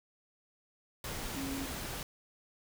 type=tone in noise; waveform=sine; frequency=272.3 Hz; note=C#4; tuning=31 cents flat; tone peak=-37 dBFS; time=1.36-1.66 s; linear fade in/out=2 ms; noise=pink; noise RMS=-40 dBFS; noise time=1.04-2.03 s; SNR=0 dB; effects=none